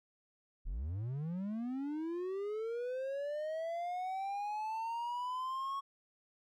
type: linear sweep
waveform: triangle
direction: up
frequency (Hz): 32.98 to 1108.7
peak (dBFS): -34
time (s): 0.65-5.81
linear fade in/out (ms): 20
effects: none